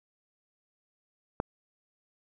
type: click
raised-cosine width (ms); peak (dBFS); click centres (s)
1; -14; 1.401
effects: none